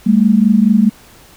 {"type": "tone pair together", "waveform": "sine", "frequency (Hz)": [200.5, 225], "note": ["G3", "A3"], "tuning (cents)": [39, 39], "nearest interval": "major second", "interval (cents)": 200, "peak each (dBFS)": -10, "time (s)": [0.06, 0.9], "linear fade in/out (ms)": 10, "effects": ["pink hiss -43 dBFS RMS until 1.36 s"]}